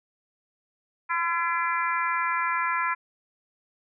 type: harmonic tone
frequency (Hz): 339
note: E4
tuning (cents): +49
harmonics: 3 / 4 / 5 / 6 / 7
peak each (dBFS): -27 / -29 / -31 / -33 / -34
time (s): 1.09-2.95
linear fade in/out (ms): 20
effects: none